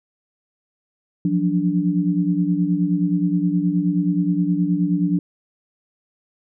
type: tone cluster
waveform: sine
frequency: 172.4 / 181.9 / 292 Hz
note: F3 / F#3 / D4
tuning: -22 / -29 / -10 cents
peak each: -21 dBFS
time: 1.25-5.19 s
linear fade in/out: 2 ms
effects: none